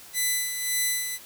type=tone with tremolo; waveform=5% pulse; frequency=2000 Hz; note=B6; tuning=21 cents sharp; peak=-12 dBFS; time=0.13-1.19 s; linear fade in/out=50 ms; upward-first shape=sine; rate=1.8 Hz; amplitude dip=55%; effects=white hiss -47 dBFS RMS until 1.25 s